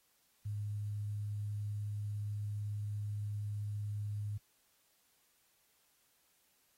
sine tone with quantisation, 103.83 Hz, G#2, in tune, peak -36 dBFS, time 0.45-4.38 s, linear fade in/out 10 ms, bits 11, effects white hiss -73 dBFS RMS until 6.77 s + AAC 48 kbps

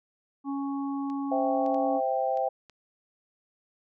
harmonic tone, 277.2 Hz, C#4, in tune, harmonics 1 / 3 / 4, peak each -29 / -39 / -41 dBFS, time 0.44-2.01 s, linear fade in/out 50 ms
clicks, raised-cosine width 0.2 ms, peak -33 dBFS, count 5, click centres 1.1 / 1.663 / 1.745 / 2.373 / 2.697 s
sine chord, C major, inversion none, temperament equal, 523.3 / 659.3 / 784 Hz, C5 / E5 / G5, 0 / 0 / 0 cents, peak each -29 / -30 / -28 dBFS, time 1.31-2.49 s, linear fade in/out 10 ms
effects none

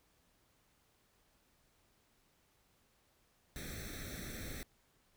pink noise with comb filter, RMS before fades -45 dBFS, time 3.56-4.63 s, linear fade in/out 0 ms, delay 0.51 ms, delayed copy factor +0.9, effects pink hiss -73 dBFS RMS until 5.16 s

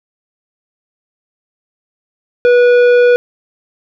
sine tone with tanh clipping, 487.5 Hz, B4, 23 cents flat, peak -7 dBFS, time 2.45-3.16 s, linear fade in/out 0 ms, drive 11 dB, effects none

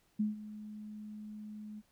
sine tone with ADSR envelope, 212.1 Hz, G#3, 37 cents sharp, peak -27 dBFS, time 0.19-1.82 s, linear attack 12 ms, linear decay 150 ms, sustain -16 dB, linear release 35 ms, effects pink hiss -72 dBFS RMS until 1.91 s

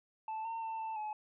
triangle tone with pitch steps, 878 / 909 / 894 / 887 / 853 Hz, A5 / A#5 / A5 / A5 / G#5, -4 / -44 / +27 / +14 / +46 cents, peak -35 dBFS, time 0.28-1.13 s, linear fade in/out 2 ms, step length 170 ms, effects resampled to 8000 Hz

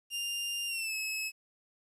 sawtooth tone with pitch glide, 2800 to 2582 Hz, F7 to E7, +4 to -37 cents, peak -30 dBFS, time 0.1-1.32 s, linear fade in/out 50 ms, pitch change -141 cents, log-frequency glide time 0.67-0.95 s, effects resampled to 32000 Hz + 11-bit

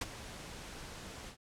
pink noise with ADSR envelope, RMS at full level -33 dBFS, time 0.01-1.37 s, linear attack 6 ms, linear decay 29 ms, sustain -14 dB, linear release 89 ms, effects low-pass 9000 Hz 12 dB/octave

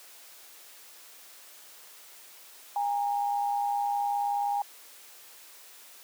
sine tone pair together, 813 / 932.3 Hz, G#5 / A#5, -37 / 0 cents, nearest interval major second, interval 237 cents, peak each -26 / -35 dBFS, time 2.76-4.62 s, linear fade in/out 2 ms, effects white hiss -51 dBFS RMS until 6.03 s + high-pass 400 Hz 12 dB/octave

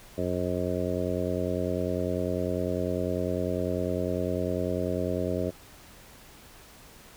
harmonic tone, 90 Hz, F#2, 47 cents flat, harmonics 1 / 2 / 3 / 4 / 5 / 6 / 7, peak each -34 / -34 / -34 / -34 / -34 / -34 / -34 dBFS, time 0.17-5.51 s, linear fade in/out 20 ms, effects pink hiss -51 dBFS RMS until 7.16 s

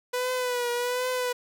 sawtooth tone with vibrato, 493.9 Hz, B4, in tune, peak -22 dBFS, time 0.13-1.33 s, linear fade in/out 10 ms, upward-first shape triangle, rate 1.3 Hz, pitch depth 54 cents each way, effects none

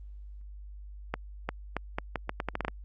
accelerating click train, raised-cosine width 0.5 ms, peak -15 dBFS, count 12, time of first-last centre 1.14-2.682 s, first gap 350 ms, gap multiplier 0.79, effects added 50 Hz sine -42 dBFS peak until 2.84 s + Opus 24 kbps

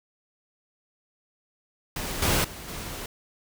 pink noise with level steps, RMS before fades -32 / -23 / -40 / -36 dBFS, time 1.96-3.06 s, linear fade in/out 2 ms, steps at 2.22 / 2.44 / 2.68 s, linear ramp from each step 5 ms, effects none

